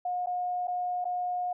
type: tone with dropouts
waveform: sine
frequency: 719 Hz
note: F#5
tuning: 50 cents flat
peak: -28 dBFS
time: 0.05-1.53 s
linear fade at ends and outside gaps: 5 ms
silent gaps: 0.261-0.269 / 0.673-0.68 / 1.044-1.052 s
effects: none